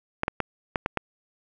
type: clicks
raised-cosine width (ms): 0.5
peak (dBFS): -9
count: 6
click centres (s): 0.234 / 0.281 / 0.403 / 0.758 / 0.861 / 0.973
effects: none